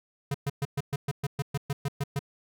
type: tone bursts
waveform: square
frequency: 140.6 Hz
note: C#3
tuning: 25 cents sharp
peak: -27 dBFS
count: 13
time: 0.31-2.192 s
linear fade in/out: 5 ms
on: 34 ms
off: 120 ms
effects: none